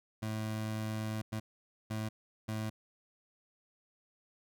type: tone bursts at uneven times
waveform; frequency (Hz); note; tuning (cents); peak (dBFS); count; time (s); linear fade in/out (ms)
25% pulse; 109; A2; -16; -31; 4; 0.22-1.22 / 1.32-1.4 / 1.9-2.09 / 2.48-2.7; 10
effects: none